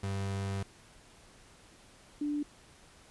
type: tone pair in turn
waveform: 35% pulse / sine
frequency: 98 / 293.7 Hz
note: G2 / D4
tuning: 0 / 0 cents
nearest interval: octave + perfect fifth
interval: 1900 cents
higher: second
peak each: -31 / -30 dBFS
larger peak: second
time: 0.03-0.63 / 2.21-2.43 s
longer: first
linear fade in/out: 5 ms
effects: pink hiss -58 dBFS RMS until 3.1 s + resampled to 24000 Hz